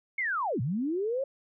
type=linear two-way sweep; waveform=sine; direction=down then up; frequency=2217 to 107.3 to 559 Hz; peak=-27 dBFS; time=0.18-1.24 s; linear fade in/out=5 ms; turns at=0.61 s; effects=none